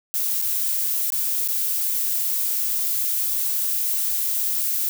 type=noise with dropouts; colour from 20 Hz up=violet; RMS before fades=-23 dBFS; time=0.14-4.89 s; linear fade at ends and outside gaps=0 ms; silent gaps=0.416-0.423 / 1.103-1.122 / 1.477-1.486 s; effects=none